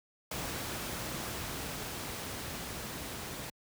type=noise with level ramp; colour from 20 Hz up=pink; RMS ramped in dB=-37 to -41 dBFS; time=0.31-3.5 s; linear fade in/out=5 ms; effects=high-pass 60 Hz 12 dB/octave